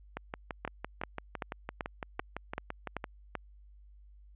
two click trains, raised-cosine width 0.5 ms, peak -19 / -21 dBFS, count 8 / 18, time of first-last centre 0.65-3.353 / 0.17-3.042 s, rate 2.59 / 5.92 Hz, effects added 50 Hz sine -53 dBFS peak until 4.35 s + resampled to 8000 Hz

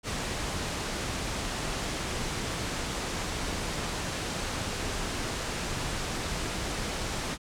pink low-pass noise, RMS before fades -33 dBFS, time 0.03-7.38 s, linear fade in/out 50 ms, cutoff 8800 Hz, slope 24 dB/octave, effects none

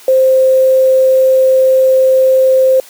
sine tone with quantisation, 523.3 Hz, C5, in tune, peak -5 dBFS, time 0.08-2.8 s, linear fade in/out 2 ms, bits 5, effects white hiss -38 dBFS RMS until 2.89 s + high-pass 300 Hz 12 dB/octave

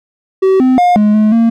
triangle tone with pitch steps, 381.3 / 257.4 / 712 / 210.1 / 214 / 229.5 Hz, G4 / C4 / F5 / G#3 / A3 / A#3, -48 / -28 / +33 / +20 / -48 / -27 cents, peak -4 dBFS, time 0.42-1.5 s, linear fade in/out 10 ms, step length 180 ms, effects none

